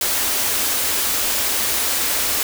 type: band-stop noise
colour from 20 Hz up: white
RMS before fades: -20 dBFS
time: 0.01-2.43 s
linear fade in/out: 2 ms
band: 110 to 210 Hz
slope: 96 dB/octave
effects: none